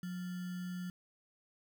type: tone with sample-and-hold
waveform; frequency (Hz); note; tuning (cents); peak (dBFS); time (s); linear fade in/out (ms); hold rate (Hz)
sine; 180.2; F#3; -45; -38; 0.03-0.9; 2; 1575
effects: none